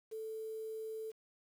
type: tone with quantisation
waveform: sine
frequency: 440 Hz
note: A4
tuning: in tune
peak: -40 dBFS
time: 0.11-1.12 s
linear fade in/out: 20 ms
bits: 10
effects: none